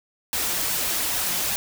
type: noise with flanger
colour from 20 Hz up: white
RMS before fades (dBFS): -25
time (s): 0.33-1.56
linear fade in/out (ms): 0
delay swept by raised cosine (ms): 1.1 to 5.8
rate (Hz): 2.5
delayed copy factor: +0.5
effects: none